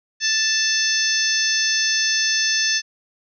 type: harmonic tone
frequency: 880 Hz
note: A5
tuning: in tune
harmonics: 2 / 3 / 4 / 5 / 6 / 7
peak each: -23 / -28 / -28 / -27 / -22 / -23 dBFS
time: 0.2-2.82 s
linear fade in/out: 50 ms
effects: none